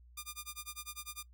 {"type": "tone with tremolo", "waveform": "5% pulse", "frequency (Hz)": 1204, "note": "D6", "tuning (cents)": 43, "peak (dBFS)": -28, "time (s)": [0.17, 1.23], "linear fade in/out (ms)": 5, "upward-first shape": "sine", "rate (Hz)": 10, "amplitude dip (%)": 100, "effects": ["noise-tail reverb RT60 0.1 s tail -20 dB re dry", "added 60 Hz sine -56 dBFS peak until 1.33 s"]}